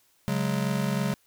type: chord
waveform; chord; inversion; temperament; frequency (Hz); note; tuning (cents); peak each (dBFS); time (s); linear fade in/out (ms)
square; C# suspended fourth; none; just; 138.59 / 184.79 / 207.9; C#3 / F#3 / G#3; 0 / -2 / +2; -30; 0.28-1.14; 0
effects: white hiss -65 dBFS RMS until 1.26 s